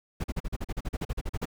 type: noise bursts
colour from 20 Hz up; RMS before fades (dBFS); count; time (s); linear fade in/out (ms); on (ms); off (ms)
brown; -30; 16; 0.2-1.456; 10; 41; 40
effects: none